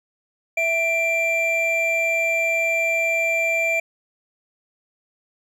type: tone pair together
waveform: triangle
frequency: 660 / 2361 Hz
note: E5 / D7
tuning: +2 / +9 cents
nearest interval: octave + minor seventh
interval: 2207 cents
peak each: -22 / -18 dBFS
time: 0.57-3.8 s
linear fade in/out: 5 ms
effects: none